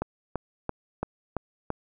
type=click train; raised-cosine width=1 ms; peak=-14 dBFS; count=6; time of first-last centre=0.02-1.704 s; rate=2.97 Hz; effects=none

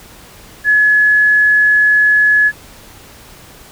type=tone; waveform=sine; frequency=1700 Hz; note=G#6; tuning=40 cents sharp; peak=-7 dBFS; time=0.64-2.52 s; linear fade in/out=50 ms; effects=pink hiss -39 dBFS RMS until 3.71 s

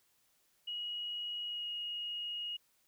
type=tone with pitch glide; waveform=sine; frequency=2900 to 2877 Hz; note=F#7 to F#7; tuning=-35 to -49 cents; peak=-37 dBFS; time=0.67-2.57 s; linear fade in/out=10 ms; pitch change=-14 cents; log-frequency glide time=1.46-1.69 s; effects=white hiss -73 dBFS RMS until 2.87 s

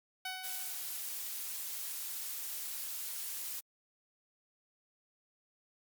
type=tone with exponential decay; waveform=10% pulse; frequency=749 Hz; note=F#5; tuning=21 cents sharp; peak=-28 dBFS; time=0.25-1.22 s; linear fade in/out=5 ms; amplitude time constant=210 ms
type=noise; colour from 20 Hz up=blue; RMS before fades=-40 dBFS; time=0.43-3.61 s; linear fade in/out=20 ms
effects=MP3 96 kbps

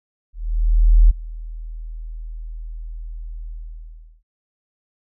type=tone with ADSR envelope; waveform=sine; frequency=40.11 Hz; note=E1; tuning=47 cents flat; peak=-6 dBFS; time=0.33-4.23 s; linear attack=770 ms; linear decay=13 ms; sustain=-22 dB; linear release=730 ms; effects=none

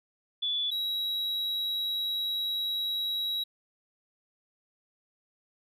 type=tone pair in turn; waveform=sine / triangle; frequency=3448 / 3870 Hz; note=A7 / B7; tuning=-36 / -36 cents; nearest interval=major second; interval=200 cents; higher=second; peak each=-27 dBFS; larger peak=neither; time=0.42-0.71 / 0.71-3.44 s; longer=second; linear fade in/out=10 ms; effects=none

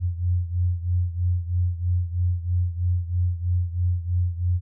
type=beating tone pair; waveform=sine; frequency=87.8 / 90.9 Hz; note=F2 / F#2; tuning=+10 / -30 cents; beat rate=3.1 Hz; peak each=-22 / -26 dBFS; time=0-4.61 s; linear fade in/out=50 ms; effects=none

